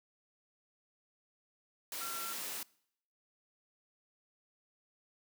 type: tone in noise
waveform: sine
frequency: 1362 Hz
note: F6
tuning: 44 cents flat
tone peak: -42 dBFS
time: 2.01-2.33 s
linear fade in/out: 2 ms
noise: white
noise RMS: -41 dBFS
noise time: 1.92-2.63 s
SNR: -4 dB
effects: noise-tail reverb RT60 0.7 s tail -24 dB re dry + high-pass 200 Hz 12 dB/octave

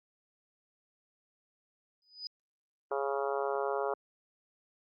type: tone with exponential growth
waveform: sine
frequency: 4978 Hz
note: D#8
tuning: in tune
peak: -34 dBFS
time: 2.02-2.27 s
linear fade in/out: 1 ms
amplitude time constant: 53 ms
type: harmonic tone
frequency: 138.59 Hz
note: C#3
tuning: in tune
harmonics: 3 / 4 / 5 / 6 / 7 / 8 / 9 / 10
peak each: -34 / -36 / -38 / -40 / -41 / -42 / -43 / -44 dBFS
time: 2.91-3.94 s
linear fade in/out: 5 ms
effects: Opus 48 kbps

